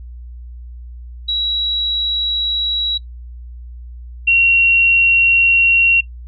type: tone pair in turn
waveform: sine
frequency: 3886 / 2741 Hz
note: B7 / F7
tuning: -29 / -33 cents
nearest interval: tritone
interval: 604 cents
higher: first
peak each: -15 / -8 dBFS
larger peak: second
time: 1.28-2.98 / 4.27-6.01 s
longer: second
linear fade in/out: 10 ms
effects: noise-tail reverb RT60 0.1 s tail -18 dB re dry + added 60 Hz sine -30 dBFS peak until 6.27 s